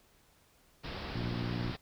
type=low-pass noise; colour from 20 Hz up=pink; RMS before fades=-41 dBFS; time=0.83-1.77 s; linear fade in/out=20 ms; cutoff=5200 Hz; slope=96 dB/octave
type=harmonic tone; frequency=59.3 Hz; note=A#1; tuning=30 cents sharp; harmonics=2 / 3 / 4 / 5 / 6; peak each=-36 / -40 / -42 / -44 / -46 dBFS; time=1.14-1.72 s; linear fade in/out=20 ms
effects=pink hiss -66 dBFS RMS until 1.81 s